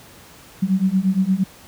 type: beating tone pair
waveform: sine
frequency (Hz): 185 / 193.6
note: F#3 / G3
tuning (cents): 0 / -21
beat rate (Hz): 8.6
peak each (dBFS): -19 / -18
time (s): 0.62-1.44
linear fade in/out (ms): 10
effects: pink hiss -45 dBFS RMS until 1.67 s + high-pass 60 Hz 12 dB/octave